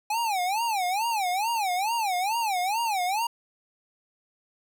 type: tone with vibrato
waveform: square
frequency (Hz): 819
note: G#5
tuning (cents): -24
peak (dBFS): -25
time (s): 0.1-3.27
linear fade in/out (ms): 5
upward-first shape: sine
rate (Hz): 2.3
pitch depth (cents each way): 240
effects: 10-bit